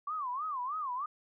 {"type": "tone with vibrato", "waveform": "sine", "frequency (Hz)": 1115, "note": "C#6", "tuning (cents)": 10, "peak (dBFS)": -33, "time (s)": [0.07, 1.06], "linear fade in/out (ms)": 5, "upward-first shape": "sine", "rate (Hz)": 3.2, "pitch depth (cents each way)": 230, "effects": []}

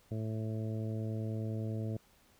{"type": "harmonic tone", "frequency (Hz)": 110, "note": "A2", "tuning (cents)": 0, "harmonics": [1, 2, 3, 4, 5, 6], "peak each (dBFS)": [-35, -41, -45, -47, -49, -51], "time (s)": [0.11, 1.97], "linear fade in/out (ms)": 5, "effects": ["pink hiss -66 dBFS RMS until 2.39 s"]}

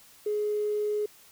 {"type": "tone with tanh clipping", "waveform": "triangle", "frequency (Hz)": 419.6, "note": "G#4", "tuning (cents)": 18, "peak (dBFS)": -25, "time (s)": [0.26, 1.06], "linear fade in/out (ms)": 5, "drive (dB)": 2, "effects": ["white hiss -55 dBFS RMS until 1.31 s"]}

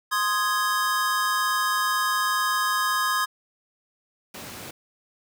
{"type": "chord", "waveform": "square", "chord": "Ab major", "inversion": "first", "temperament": "equal", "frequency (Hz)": [1046.5, 1244.5, 1661.2], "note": ["C6", "Eb6", "Ab6"], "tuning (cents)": [0, 0, 0], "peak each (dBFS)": -27, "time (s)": [0.11, 3.26], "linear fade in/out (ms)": 20}
{"type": "high-pass noise", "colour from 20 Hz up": "pink", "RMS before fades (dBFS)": -39, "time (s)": [4.34, 4.71], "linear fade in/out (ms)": 5, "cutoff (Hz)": 110, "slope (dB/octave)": 12}
{"effects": []}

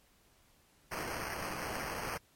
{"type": "noise with sample-and-hold", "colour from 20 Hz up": "blue", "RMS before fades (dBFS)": -39, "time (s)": [0.91, 2.18], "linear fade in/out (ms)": 10, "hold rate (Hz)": 3675, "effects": ["pink hiss -67 dBFS RMS until 2.35 s", "MP3 64 kbps"]}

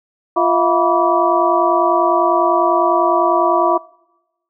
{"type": "tone cluster", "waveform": "sine", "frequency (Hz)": [347.3, 650, 700, 977, 1153], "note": ["F4", "E5", "F5", "B5", "D6"], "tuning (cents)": [-10, -24, 4, -19, -32], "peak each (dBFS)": -18, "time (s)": [0.36, 3.78], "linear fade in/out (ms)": 10, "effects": ["noise-tail reverb RT60 1.0 s tail -25 dB re dry"]}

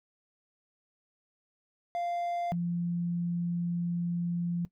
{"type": "tone pair in turn", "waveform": ["triangle", "sine"], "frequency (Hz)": [695, 172.8], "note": ["F5", "F3"], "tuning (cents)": [-9, -18], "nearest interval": "2 octaves", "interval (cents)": 2409, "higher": "first", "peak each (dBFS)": -28, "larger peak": "neither", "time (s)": [[1.95, 2.52], [2.52, 4.65]], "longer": "second", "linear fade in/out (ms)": 0, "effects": ["noise-tail reverb RT60 0.1 s tail -18 dB re dry"]}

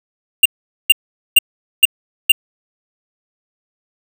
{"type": "tone bursts", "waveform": "square", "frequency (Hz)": 2794, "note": "F7", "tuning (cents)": 0, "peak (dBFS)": -4, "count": 5, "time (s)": [0.43, 2.32], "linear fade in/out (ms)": 5, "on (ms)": 26, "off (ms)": 440, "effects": ["7-bit"]}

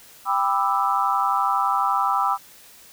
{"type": "chord", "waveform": "sine", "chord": "E minor seventh", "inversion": "first", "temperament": "just", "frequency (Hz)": [791.1, 988.9, 1186.7, 1318.5], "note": ["G5", "B5", "D6", "E6"], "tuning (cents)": [16, 2, 18, 0], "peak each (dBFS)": -24, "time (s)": [0.25, 2.38], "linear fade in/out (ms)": 50, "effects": ["white hiss -48 dBFS RMS until 2.92 s"]}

